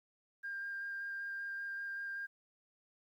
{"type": "tone with vibrato", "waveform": "sine", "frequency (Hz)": 1600, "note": "G6", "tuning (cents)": 35, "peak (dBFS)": -38, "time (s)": [0.43, 2.27], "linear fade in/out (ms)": 20, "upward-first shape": "square", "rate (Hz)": 5.2, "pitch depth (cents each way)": 8, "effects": ["tanh soft clip ceiling -34 dBFS", "12-bit"]}